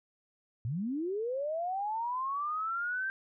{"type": "linear sweep", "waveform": "sine", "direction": "up", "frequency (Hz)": [103.83, 1577], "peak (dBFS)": -31, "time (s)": [0.65, 3.1], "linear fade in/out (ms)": 0, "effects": []}